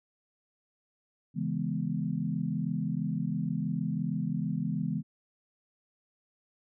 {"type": "chord", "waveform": "sine", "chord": "C# minor seventh", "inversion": "none", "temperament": "equal", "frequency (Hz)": [138.59, 164.81, 207.7, 246.9], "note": ["C#3", "E3", "G#3", "B3"], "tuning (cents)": [0, 0, 0, 0], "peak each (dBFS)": [-36, -32, -34, -36], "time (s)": [1.34, 5.03], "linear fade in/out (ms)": 50, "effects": []}